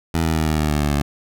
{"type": "tone with pitch steps", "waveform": "15% pulse", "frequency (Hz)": [81.9, 80.4, 78.93, 77.48, 76.06, 74.67, 73.3, 71.96], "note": ["E2", "E2", "D#2", "D#2", "D#2", "D2", "D2", "D2"], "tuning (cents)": [-11, -43, 25, -7, -39, 29, -3, -35], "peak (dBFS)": -11, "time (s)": [0.14, 1.02], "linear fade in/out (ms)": 5, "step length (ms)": 110, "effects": []}